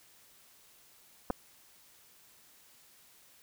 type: clicks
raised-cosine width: 1 ms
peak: -18 dBFS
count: 2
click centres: 1.302 / 1.306 s
effects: white hiss -61 dBFS RMS until 3.42 s